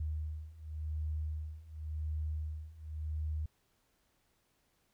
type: beating tone pair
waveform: sine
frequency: 76.6 / 77.51 Hz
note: D#2 / D#2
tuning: -27 / -6 cents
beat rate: 0.91 Hz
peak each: -40 / -38 dBFS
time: 0-3.46 s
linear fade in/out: 5 ms
effects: pink hiss -75 dBFS RMS until 4.93 s